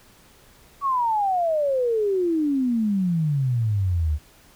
sine exponential sweep, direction down, 1140 to 71.7 Hz, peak -19 dBFS, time 0.81-4.19 s, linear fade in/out 50 ms, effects pink hiss -53 dBFS RMS until 4.55 s

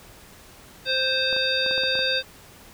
harmonic tone, 523.3 Hz, C5, in tune, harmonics 1 / 3 / 5 / 7 / 9, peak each -28 / -27 / -29 / -25 / -28 dBFS, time 0.85-2.23 s, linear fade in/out 50 ms
clicks, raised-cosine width 1 ms, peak -22 dBFS, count 8, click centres 1.328 / 1.365 / 1.663 / 1.711 / 1.779 / 1.836 / 1.954 / 1.991 s
effects pink hiss -48 dBFS RMS until 2.73 s

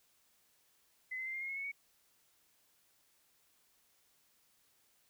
sine tone with pitch steps, 2029 / 2057 / 2086 / 2115 / 2145 / 2175 / 2205 / 2236 Hz, B6 / C7 / C7 / C7 / C7 / C#7 / C#7 / C#7, +46 / -30 / -6 / +18 / +42 / -33 / -10 / +14 cents, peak -38 dBFS, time 1.11-1.718 s, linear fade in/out 10 ms, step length 76 ms, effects white hiss -72 dBFS RMS until 5.09 s

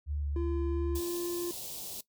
sine tone with vibrato, 72.5 Hz, D2, 22 cents flat, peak -31 dBFS, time 0.06-1.01 s, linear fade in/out 50 ms, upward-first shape square, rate 3 Hz, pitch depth 17 cents each way
triangle tone with pitch glide, 341.6 to 348.2 Hz, F4 to F4, -38 to -5 cents, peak -30 dBFS, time 0.36-1.51 s, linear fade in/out 2 ms, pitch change +33 cents, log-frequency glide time 0.74-1.24 s
white band-stop noise, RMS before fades -41 dBFS, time 0.95-2.01 s, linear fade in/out 5 ms, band 800 to 3200 Hz, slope 24 dB/octave
effects noise-tail reverb RT60 0.1 s tail -18 dB re dry

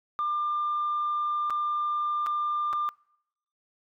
sine tone with dropouts, 1196 Hz, D6, 31 cents sharp, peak -24 dBFS, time 0.19-2.89 s, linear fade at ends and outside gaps 0 ms, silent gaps 1.499-1.505 / 2.263-2.268 / 2.729-2.733 s, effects noise-tail reverb RT60 0.8 s tail -26 dB re dry + tanh soft clip ceiling -22 dBFS

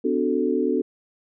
sine chord, B minor seventh, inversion none, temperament equal with one note detuned, 253 / 293.7 / 370 / 440 Hz, B3 / D4 / F#4 / A4, +42 / 0 / 0 / 0 cents, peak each -25 dBFS, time 0.04-0.82 s, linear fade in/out 10 ms, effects none

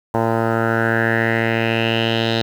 10% pulse tone with low-pass filter sweep, 114 Hz, A#2, 38 cents flat, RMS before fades -18 dBFS, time 0.14-2.42 s, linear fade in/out 5 ms, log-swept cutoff 1000 to 3800 Hz, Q 4.7, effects 7-bit

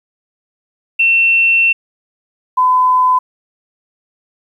sine tone pair in turn, 2700 / 1011.4 Hz, E7 / B5, +41 / +41 cents, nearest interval octave + perfect fourth, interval 1700 cents, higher first, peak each -8 dBFS, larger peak neither, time 0.99-1.73 / 2.57-3.19 s, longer first, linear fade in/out 10 ms, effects 8-bit

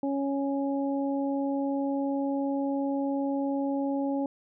harmonic tone, 277.2 Hz, C#4, in tune, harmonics 1 / 2 / 3, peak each -27 / -33 / -37 dBFS, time 0.03-4.26 s, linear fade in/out 2 ms, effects none

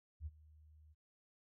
sine tone with ADSR envelope, 76.8 Hz, D#2, 22 cents flat, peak -39 dBFS, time 0.2-0.95 s, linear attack 61 ms, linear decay 36 ms, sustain -21 dB, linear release 33 ms, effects none

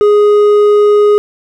sine tone with hard clipping, 415.3 Hz, G#4, in tune, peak -6 dBFS, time 0.01-1.18 s, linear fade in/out 0 ms, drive 5 dB, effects none

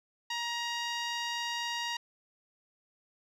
10% pulse tone with low-pass filter, 944 Hz, A#5, 22 cents sharp, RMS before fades -35 dBFS, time 0.3-1.97 s, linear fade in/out 5 ms, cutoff 6500 Hz, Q 0.62, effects none

